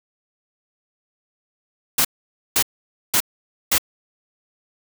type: noise bursts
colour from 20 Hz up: white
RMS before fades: -17 dBFS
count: 4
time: 1.98-3.782 s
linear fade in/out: 5 ms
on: 68 ms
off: 510 ms
effects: none

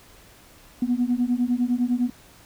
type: beating tone pair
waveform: sine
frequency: 240.1 / 250 Hz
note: B3 / B3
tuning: -49 / +21 cents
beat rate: 9.9 Hz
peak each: -22 dBFS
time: 0.82-2.1 s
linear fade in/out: 5 ms
effects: tanh soft clip ceiling -14 dBFS + pink hiss -51 dBFS RMS until 2.45 s

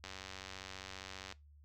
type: click train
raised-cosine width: 0.2 ms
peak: -28 dBFS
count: 123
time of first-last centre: 0.04-1.324 s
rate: 95 Hz
effects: noise-tail reverb RT60 0.2 s tail -20 dB re dry + added 73 Hz sine -58 dBFS peak until 1.64 s

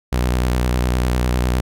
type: tone with vibrato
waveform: sawtooth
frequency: 61.74 Hz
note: B1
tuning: in tune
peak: -12 dBFS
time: 0.12-1.61 s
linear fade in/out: 10 ms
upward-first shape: square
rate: 9.9 Hz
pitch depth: 36 cents each way
effects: none

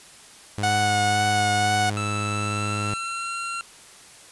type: tone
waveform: sawtooth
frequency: 103.83 Hz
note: G#2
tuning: in tune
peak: -22 dBFS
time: 0.58-2.94 s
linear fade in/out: 0 ms
type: tone with vibrato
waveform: sawtooth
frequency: 734 Hz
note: F#5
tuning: 14 cents flat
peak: -16 dBFS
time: 0.63-1.9 s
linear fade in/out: 5 ms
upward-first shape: triangle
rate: 2 Hz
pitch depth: 17 cents each way
type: tone with pitch glide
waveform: 25% pulse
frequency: 1318.5 to 1370.5 Hz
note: E6 to F6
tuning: 0 to -33 cents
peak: -24 dBFS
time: 1.97-3.61 s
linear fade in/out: 0 ms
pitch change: +67 cents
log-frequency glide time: 2.28-3.37 s
effects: white hiss -47 dBFS RMS until 4.31 s + resampled to 24000 Hz

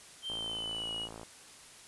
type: tone with pitch glide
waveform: triangle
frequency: 3136 to 2909 Hz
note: G7 to F#7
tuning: 0 to -30 cents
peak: -34 dBFS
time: 0.22-1.09 s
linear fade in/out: 50 ms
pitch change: -130 cents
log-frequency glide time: 0.35-0.92 s
type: click train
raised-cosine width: 1 ms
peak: -31 dBFS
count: 53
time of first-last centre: 0.3-1.232 s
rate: 55.8 Hz
effects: white hiss -53 dBFS RMS until 1.87 s + resampled to 24000 Hz

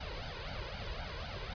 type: noise with flanger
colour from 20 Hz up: pink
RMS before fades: -41 dBFS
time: 0-1.54 s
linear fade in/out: 10 ms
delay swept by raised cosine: 1.3 to 2.08 ms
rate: 3.9 Hz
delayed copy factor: +0.95
effects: resampled to 11025 Hz

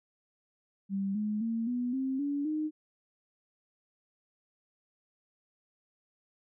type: tone with pitch steps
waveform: sine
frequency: 196 / 211.3 / 227.8 / 245.5 / 264.7 / 285.3 / 307.6 Hz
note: G3 / G#3 / A#3 / B3 / C4 / C#4 / D#4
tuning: 0 / +30 / -40 / -10 / +20 / +50 / -20 cents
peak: -29 dBFS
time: 0.89-2.71 s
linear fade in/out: 50 ms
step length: 260 ms
effects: none

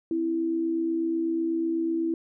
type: tone pair together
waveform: sine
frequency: 262.1 / 330.2 Hz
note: C4 / E4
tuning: +3 / +3 cents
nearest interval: major third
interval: 400 cents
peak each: -34 / -24 dBFS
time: 0.11-2.14 s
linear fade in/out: 2 ms
effects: none

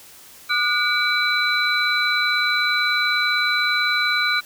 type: tone cluster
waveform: sine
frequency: 1206 / 1455 / 2300 / 3981 Hz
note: D6 / F#6 / D7 / B7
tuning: +46 / -29 / -37 / +13 cents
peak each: -26 / -21 / -23 / -23 dBFS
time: 0.49-4.41 s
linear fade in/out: 20 ms
effects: white hiss -45 dBFS RMS until 4.45 s

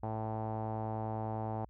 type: tone with low-pass filter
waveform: sawtooth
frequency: 110 Hz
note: A2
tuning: in tune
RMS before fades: -37 dBFS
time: 0.03-1.65 s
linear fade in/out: 5 ms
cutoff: 810 Hz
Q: 4.8
effects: added 57 Hz sine -57 dBFS peak until 1.69 s

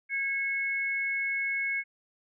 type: tone pair together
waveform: sine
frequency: 1642 / 2192 Hz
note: G#6 / C#7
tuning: -20 / -20 cents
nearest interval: perfect fourth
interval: 500 cents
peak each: -35 / -28 dBFS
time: 0.09-1.84 s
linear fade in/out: 50 ms
effects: none

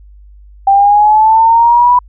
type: linear sweep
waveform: sine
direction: up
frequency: 782 to 990 Hz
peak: -4 dBFS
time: 0.67-1.99 s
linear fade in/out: 5 ms
effects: added 50 Hz sine -35 dBFS peak until 2.08 s

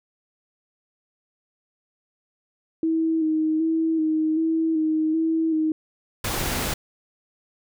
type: tone with vibrato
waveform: sine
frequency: 318.5 Hz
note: D#4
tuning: 41 cents sharp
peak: -19 dBFS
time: 2.83-5.72 s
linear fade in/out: 2 ms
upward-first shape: square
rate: 1.3 Hz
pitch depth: 27 cents each way
type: noise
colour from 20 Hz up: pink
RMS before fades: -26 dBFS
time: 6.24-6.74 s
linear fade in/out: 5 ms
effects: none

